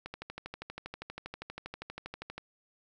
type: click train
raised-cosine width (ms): 0.3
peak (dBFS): -24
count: 30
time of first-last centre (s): 0.06-2.38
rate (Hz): 12.5
effects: none